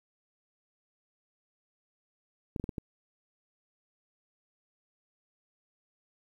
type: clicks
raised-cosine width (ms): 3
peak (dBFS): -22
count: 5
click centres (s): 2.562 / 2.598 / 2.641 / 2.692 / 2.782
effects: 10-bit